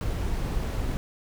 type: noise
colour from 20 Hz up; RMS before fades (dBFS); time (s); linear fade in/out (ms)
brown; -28; 0.01-0.97; 0
effects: none